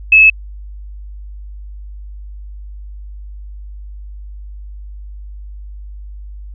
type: tone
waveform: sine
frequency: 2596 Hz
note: E7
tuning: 27 cents flat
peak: -3 dBFS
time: 0.12-0.3 s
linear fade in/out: 5 ms
effects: added 50 Hz sine -28 dBFS peak until 6.54 s